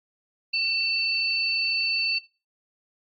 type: tone pair together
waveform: sine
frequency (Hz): 2681 / 4513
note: E7 / C#8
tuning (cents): +29 / +30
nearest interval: major sixth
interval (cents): 901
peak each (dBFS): -25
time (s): 0.53-2.19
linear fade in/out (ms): 10
effects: noise-tail reverb RT60 0.3 s tail -20 dB re dry + AAC 64 kbps